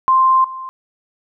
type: tone with level steps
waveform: sine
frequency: 1047 Hz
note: C6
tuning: 1 cent sharp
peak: -9 / -26 dBFS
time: 0.08-0.69 s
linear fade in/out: 0 ms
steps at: 0.44 s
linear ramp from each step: 5 ms
effects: none